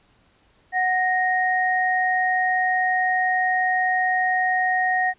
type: tone pair together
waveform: sine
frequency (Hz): 739.2 / 1864.7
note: F#5 / A#6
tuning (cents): -2 / 0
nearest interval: octave + major third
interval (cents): 1602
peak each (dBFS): -21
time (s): 0.72-5.14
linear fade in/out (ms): 50
effects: pink hiss -60 dBFS RMS until 5.18 s + resampled to 8000 Hz